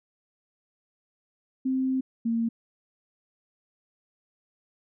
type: tone pair in turn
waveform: sine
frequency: 261.7 / 229.7 Hz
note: C4 / A#3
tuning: 0 / -25 cents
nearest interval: major second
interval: 225 cents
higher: first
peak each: -23 dBFS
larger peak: neither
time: 1.65-2.01 / 2.25-2.49 s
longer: first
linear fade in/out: 10 ms
effects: none